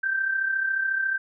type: tone with amplitude modulation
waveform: sine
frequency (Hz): 1564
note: G6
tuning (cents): -4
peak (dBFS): -20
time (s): 0.03-1.18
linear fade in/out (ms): 10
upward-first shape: sine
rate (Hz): 34.1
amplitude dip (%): 55
effects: none